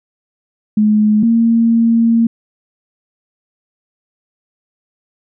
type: tone pair in turn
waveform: sine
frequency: 212.4 / 229.9 Hz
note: G#3 / A#3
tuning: +39 / -24 cents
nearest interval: minor second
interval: 137 cents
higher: second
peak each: -8 dBFS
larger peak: neither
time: 0.77-1.23 / 1.23-2.27 s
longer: second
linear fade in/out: 5 ms
effects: none